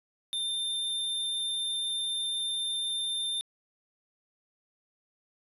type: tone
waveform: square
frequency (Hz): 3594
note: A7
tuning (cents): +36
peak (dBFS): -30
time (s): 0.33-3.41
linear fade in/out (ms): 0
effects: resampled to 32000 Hz